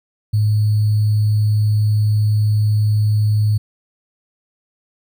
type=tone with sample-and-hold; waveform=sine; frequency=106.1 Hz; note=G#2; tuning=38 cents sharp; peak=-12 dBFS; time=0.33-3.58 s; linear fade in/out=10 ms; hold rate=4410 Hz; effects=none